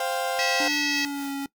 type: chord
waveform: 35% pulse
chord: C suspended fourth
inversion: none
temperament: equal with one note detuned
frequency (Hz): 523.3 / 698.5 / 789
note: C5 / F5 / G5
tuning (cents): 0 / 0 / +11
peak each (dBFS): -28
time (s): 0-0.68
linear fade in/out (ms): 2
type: harmonic tone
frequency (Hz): 647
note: E5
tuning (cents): -32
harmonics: 3 / 4 / 5 / 6 / 7 / 8 / 9 / 10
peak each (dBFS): -29 / -29 / -34 / -36 / -33 / -32 / -38 / -39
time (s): 0.39-1.05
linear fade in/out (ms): 0
type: tone with pitch glide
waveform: square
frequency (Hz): 293.7 to 277.7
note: D4 to C#4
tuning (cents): 0 to +3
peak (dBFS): -29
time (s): 0.6-1.46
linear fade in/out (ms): 2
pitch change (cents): -97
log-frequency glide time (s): 0.78-1.3
type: noise with tremolo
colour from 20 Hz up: white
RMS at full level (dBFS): -42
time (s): 0.68-1.45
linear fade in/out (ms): 5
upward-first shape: triangle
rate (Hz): 4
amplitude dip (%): 70
effects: noise-tail reverb RT60 0.1 s tail -20 dB re dry